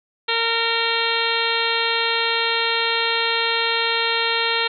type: harmonic tone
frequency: 459.8 Hz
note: A#4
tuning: 24 cents flat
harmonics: 1 / 2 / 3 / 4 / 5 / 6 / 7 / 8 / 9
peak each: -27 / -27 / -27 / -27 / -27 / -27 / -27 / -27 / -27 dBFS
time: 0.28-4.68 s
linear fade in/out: 10 ms
effects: none